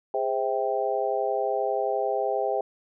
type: harmonic tone with a mistuned harmonic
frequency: 130.6 Hz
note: C3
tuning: 3 cents flat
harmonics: 3 / 4 / 5 / 6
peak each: -29 / -29 / -29 / -29 dBFS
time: 0.14-2.61 s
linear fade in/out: 2 ms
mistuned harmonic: 3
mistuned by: +80 cents
effects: none